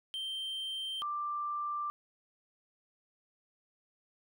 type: tone pair in turn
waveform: triangle / sine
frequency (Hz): 3136 / 1181.1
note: G7 / D6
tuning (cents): 0 / +9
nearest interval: octave + perfect fourth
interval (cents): 1691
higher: first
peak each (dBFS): -34 / -33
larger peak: second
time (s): 0.14-1.02 / 1.02-1.9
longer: neither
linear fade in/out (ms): 0
effects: none